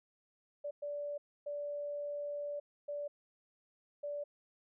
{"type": "tone bursts at uneven times", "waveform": "sine", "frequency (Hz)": 581, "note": "D5", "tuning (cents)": -19, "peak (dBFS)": -37, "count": 5, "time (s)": [[0.64, 0.71], [0.82, 1.18], [1.46, 2.6], [2.88, 3.08], [4.03, 4.24]], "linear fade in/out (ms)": 10, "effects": []}